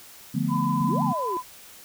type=chord; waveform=sine; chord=B half-diminished seventh; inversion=first; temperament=equal; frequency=146.83 / 174.61 / 220 / 246.9 Hz; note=D3 / F3 / A3 / B3; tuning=0 / 0 / 0 / 0 cents; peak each=-28 dBFS; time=0.34-1.13 s; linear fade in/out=10 ms
type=tone with vibrato; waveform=sine; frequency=1007 Hz; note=B5; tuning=33 cents sharp; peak=-26 dBFS; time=0.48-1.43 s; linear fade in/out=50 ms; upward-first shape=sine; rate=19 Hz; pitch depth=26 cents each way
type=exponential two-way sweep; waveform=sine; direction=up then down; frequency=147.7 to 932.3 to 339.1 Hz; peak=-29 dBFS; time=0.81-1.37 s; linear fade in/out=0 ms; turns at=1.03 s
effects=white hiss -47 dBFS RMS until 1.84 s